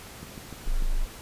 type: click train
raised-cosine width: 3 ms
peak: -27 dBFS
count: 5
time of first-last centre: 0.23-0.823 s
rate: 6.74 Hz
type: tone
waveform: sine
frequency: 25.84 Hz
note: G#0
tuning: 8 cents flat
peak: -21 dBFS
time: 0.66-1.06 s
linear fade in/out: 20 ms
effects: pink hiss -44 dBFS RMS until 1.21 s + resampled to 32000 Hz